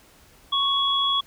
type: tone pair together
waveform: sine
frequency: 1108.7 / 3355 Hz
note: C#6 / G#7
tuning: 0 / +17 cents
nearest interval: octave + perfect fifth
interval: 1917 cents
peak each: -24 / -21 dBFS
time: 0.52-1.21 s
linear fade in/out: 10 ms
effects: pink hiss -54 dBFS RMS until 1.26 s